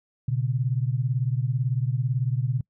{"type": "beating tone pair", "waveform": "sine", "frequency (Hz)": [121.1, 139.1], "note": ["B2", "C#3"], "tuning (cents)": [-34, 6], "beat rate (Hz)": 18, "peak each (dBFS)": [-24, -26], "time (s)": [0.28, 2.61], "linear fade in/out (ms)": 5, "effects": ["noise-tail reverb RT60 0.1 s tail -26 dB re dry"]}